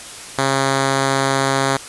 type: tone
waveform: 5% pulse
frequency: 135.6 Hz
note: C#3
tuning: 38 cents flat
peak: -4 dBFS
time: 0.38-1.77 s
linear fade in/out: 5 ms
effects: white hiss -34 dBFS RMS until 1.88 s + resampled to 24000 Hz